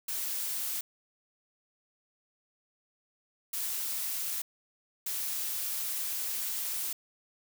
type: noise bursts at uneven times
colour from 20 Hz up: blue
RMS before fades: -34 dBFS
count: 3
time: 0.08-0.81 / 3.53-4.42 / 5.06-6.93 s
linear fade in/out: 5 ms
effects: none